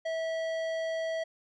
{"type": "tone with tanh clipping", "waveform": "sine", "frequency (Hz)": 650, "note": "E5", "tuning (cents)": -24, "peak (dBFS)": -32, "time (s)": [0.05, 1.24], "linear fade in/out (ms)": 10, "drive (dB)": 14, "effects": []}